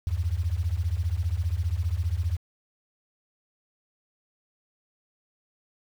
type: beating tone pair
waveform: sine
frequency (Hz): 77.78 / 92.78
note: D#2 / F#2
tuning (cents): 0 / +5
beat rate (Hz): 15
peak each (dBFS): -27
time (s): 0.07-2.37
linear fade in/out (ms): 0
effects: 8-bit